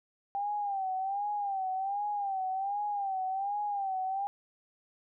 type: tone with vibrato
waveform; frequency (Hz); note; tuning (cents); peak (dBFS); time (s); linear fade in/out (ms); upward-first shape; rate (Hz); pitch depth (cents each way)
sine; 790; G5; +13; -30; 0.35-4.27; 0; sine; 1.3; 88
effects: none